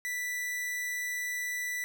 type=tone; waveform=45% pulse; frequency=1974 Hz; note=B6; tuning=1 cent flat; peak=-32 dBFS; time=0.05-1.84 s; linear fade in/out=0 ms; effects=none